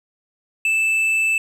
sine tone with tanh clipping, 2637 Hz, E7, in tune, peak -17 dBFS, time 0.65-1.38 s, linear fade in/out 2 ms, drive 6 dB, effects none

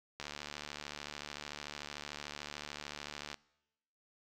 click train, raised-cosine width 0.2 ms, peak -24 dBFS, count 232, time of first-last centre 0.2-3.343 s, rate 73.5 Hz, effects noise-tail reverb RT60 1.0 s tail -24 dB re dry

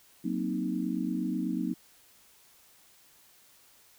sine chord, C half-diminished seventh, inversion second, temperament equal, 185 / 233.1 / 261.6 / 311.1 Hz, Gb3 / Bb3 / C4 / Eb4, 0 / 0 / 0 / 0 cents, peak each -34 dBFS, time 0.24-1.74 s, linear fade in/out 10 ms, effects white hiss -60 dBFS RMS until 3.98 s

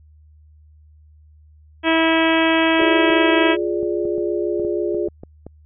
harmonic tone, 325.1 Hz, E4, 24 cents flat, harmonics 1 / 2 / 3 / 4 / 5 / 6 / 7 / 8 / 9 / 10, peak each -17 / -21 / -23 / -28 / -24 / -26 / -27 / -25 / -31 / -27 dBFS, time 1.83-3.57 s, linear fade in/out 50 ms
sine chord, D diminished, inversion first, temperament equal, 349.2 / 415.3 / 587.3 Hz, F4 / Ab4 / D5, 0 / 0 / 0 cents, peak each -21 / -23 / -27 dBFS, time 2.79-5.08 s, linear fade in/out 5 ms
clicks, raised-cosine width 2 ms, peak -21 dBFS, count 11, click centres 2.816 / 3.102 / 3.83 / 4.053 / 4.181 / 4.597 / 4.649 / 4.946 / 5.085 / 5.235 / 5.466 s
effects added 76 Hz sine -46 dBFS peak until 5.65 s

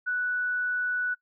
sine tone, 1480 Hz, F#6, in tune, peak -25 dBFS, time 0.06-1.15 s, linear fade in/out 20 ms, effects noise-tail reverb RT60 0.1 s tail -21 dB re dry

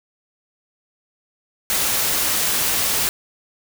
white noise, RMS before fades -20 dBFS, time 1.7-3.09 s, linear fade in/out 0 ms, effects none

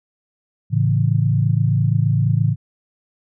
sine chord, A major, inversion none, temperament equal, 110 / 138.59 / 164.81 Hz, A2 / C#3 / E3, 0 / 0 / 0 cents, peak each -17 / -18 / -21 dBFS, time 0.7-2.56 s, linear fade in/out 50 ms, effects none

